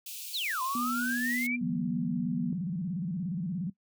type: high-pass noise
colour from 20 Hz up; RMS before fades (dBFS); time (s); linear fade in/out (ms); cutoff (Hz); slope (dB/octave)
white; -41; 0.06-1.47; 5; 2400; 96
type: exponential two-way sweep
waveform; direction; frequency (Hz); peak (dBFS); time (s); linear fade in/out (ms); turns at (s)
sine; down then up; 4657 to 1013 to 2407; -30; 0.33-1.57; 20; 0.62
type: tone with pitch glide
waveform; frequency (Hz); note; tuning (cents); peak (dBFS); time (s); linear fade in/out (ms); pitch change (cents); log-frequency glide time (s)
sine; 244.3 to 240.5; B3 to B3; -19 to -46; -31; 0.75-2.53; 2; -27; 1.41-1.94
type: tone with vibrato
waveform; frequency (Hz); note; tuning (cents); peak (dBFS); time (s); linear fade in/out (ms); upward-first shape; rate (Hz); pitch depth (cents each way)
sine; 176.3; F3; +17; -30; 1.61-3.7; 5; square; 17; 160
effects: noise-tail reverb RT60 0.1 s tail -19 dB re dry